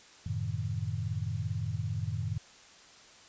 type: chord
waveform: sine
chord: F# diminished seventh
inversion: none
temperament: equal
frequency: 92.5 / 110 / 130.81 / 155.56 Hz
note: F#2 / A2 / C3 / Eb3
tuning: 0 / 0 / 0 / 0 cents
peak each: -36 / -34 / -40 / -38 dBFS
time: 0.26-2.38 s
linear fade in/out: 5 ms
effects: white hiss -55 dBFS RMS until 3.28 s + resampled to 16000 Hz